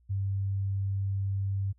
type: tone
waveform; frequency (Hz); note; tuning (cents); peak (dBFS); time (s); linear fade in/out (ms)
sine; 98; G2; 0; -27; 0.09-1.73; 20
effects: added 60 Hz sine -61 dBFS peak until 1.78 s